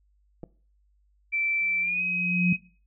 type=clicks; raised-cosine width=2 ms; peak=-26 dBFS; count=2; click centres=0.433 / 0.439 s
type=tone with pitch glide; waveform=sine; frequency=2333 to 2530 Hz; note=D7 to D#7; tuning=-12 to +28 cents; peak=-24 dBFS; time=1.32-2.57 s; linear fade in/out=20 ms; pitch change=+140 cents; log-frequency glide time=1.81-2.02 s
type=tone with exponential growth; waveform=sine; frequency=177.8 Hz; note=F3; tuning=31 cents sharp; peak=-17 dBFS; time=1.61-2.53 s; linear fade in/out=5 ms; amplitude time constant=200 ms
effects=noise-tail reverb RT60 0.4 s tail -20 dB re dry + added 50 Hz sine -62 dBFS peak until 2.86 s